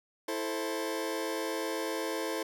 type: chord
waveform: sawtooth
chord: A minor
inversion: second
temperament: just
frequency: 330 / 440 / 528 Hz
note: E4 / A4 / C5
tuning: +2 / 0 / +16 cents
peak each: -32 / -32 / -33 dBFS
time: 0.28-2.43 s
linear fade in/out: 5 ms
effects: none